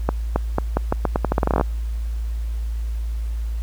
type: accelerating click train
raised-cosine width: 1 ms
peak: -4 dBFS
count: 18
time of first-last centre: 0.09-1.611 s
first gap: 270 ms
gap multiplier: 0.83
effects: added 56 Hz sine -22 dBFS peak until 3.62 s + pink hiss -49 dBFS RMS until 3.62 s